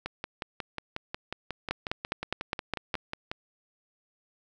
two click trains, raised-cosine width 0.3 ms, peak -17 / -12 dBFS, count 19 / 7, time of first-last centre 0.06-3.315 / 1.71-2.942 s, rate 5.53 / 4.87 Hz, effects none

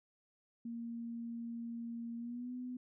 sine tone with pitch glide, 233.1 to 249.8 Hz, A#3 to B3, 0 to +20 cents, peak -40 dBFS, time 0.65-2.77 s, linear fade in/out 5 ms, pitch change +120 cents, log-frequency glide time 2.17-2.53 s, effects none

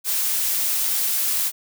blue noise, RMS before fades -22 dBFS, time 0.04-1.52 s, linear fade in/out 50 ms, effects none

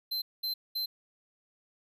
square tone bursts, 4100 Hz, C8, 36 cents flat, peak -31 dBFS, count 3, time 0.11-0.86 s, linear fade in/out 10 ms, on 110 ms, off 210 ms, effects none

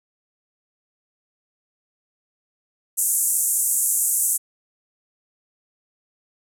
pink band-pass noise, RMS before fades -21 dBFS, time 2.97-4.38 s, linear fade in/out 20 ms, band 7300 to 13000 Hz, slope 48 dB/octave, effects none

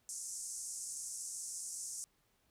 white band-pass noise, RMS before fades -44 dBFS, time 0.09-2.04 s, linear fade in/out 0 ms, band 5800 to 9700 Hz, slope 48 dB/octave, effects pink hiss -75 dBFS RMS until 2.5 s

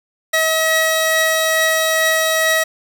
sawtooth tone pair together, 640.1 / 1918 Hz, D#5 / A#6, +49 / +49 cents, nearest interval octave + perfect fifth, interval 1900 cents, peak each -13 dBFS, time 0.33-2.64 s, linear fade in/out 10 ms, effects none

